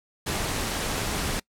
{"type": "noise with amplitude modulation", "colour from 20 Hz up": "pink", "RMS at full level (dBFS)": -26, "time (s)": [0.26, 1.4], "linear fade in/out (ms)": 10, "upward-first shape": "sine", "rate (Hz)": 232, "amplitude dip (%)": 50, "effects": ["noise-tail reverb RT60 0.1 s tail -24 dB re dry", "low-pass 12000 Hz 12 dB/octave"]}